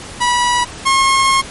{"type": "tone pair in turn", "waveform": "sawtooth", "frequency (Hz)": [974, 1078.6], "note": ["B5", "C#6"], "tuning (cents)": [-24, -48], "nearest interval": "major second", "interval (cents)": 176, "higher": "second", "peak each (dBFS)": [-8, -6], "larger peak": "second", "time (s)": [[0.2, 0.65], [0.85, 1.42]], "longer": "second", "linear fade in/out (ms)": 20, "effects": ["pink hiss -31 dBFS RMS until 1.5 s", "MP3 48 kbps"]}